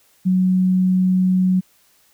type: tone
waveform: sine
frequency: 185 Hz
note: F#3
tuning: in tune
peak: -13 dBFS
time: 0.25-1.61 s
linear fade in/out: 20 ms
effects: white hiss -57 dBFS RMS until 2.13 s